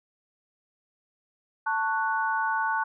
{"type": "chord", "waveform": "sine", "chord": "F# minor", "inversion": "first", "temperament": "just", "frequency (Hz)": [888, 1110, 1480], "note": ["A5", "C#6", "F#6"], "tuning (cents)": [16, 2, 0], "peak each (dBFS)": [-27, -31, -28], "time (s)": [1.66, 2.84], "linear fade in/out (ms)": 10, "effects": []}